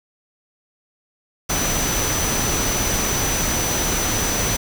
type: tone in noise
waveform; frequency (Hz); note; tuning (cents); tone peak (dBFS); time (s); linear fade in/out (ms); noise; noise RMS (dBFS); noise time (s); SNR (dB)
sine; 5990; F#8; +20; -24; 1.49-4.57; 10; pink; -22; 1.49-4.57; -5
effects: none